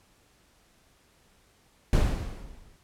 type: noise with exponential decay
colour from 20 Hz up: brown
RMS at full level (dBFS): -18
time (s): 1.93-2.76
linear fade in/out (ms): 1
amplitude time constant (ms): 180
effects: pink hiss -63 dBFS RMS until 2.83 s + low-pass 12000 Hz 12 dB/octave